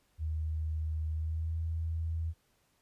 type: tone with pitch glide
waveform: sine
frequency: 78.5 to 81.46 Hz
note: D#2 to E2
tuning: +16 to -20 cents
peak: -31 dBFS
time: 0.18-2.34 s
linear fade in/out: 50 ms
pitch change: +64 cents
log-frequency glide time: 1.13-1.57 s
effects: pink hiss -72 dBFS RMS until 2.81 s + resampled to 32000 Hz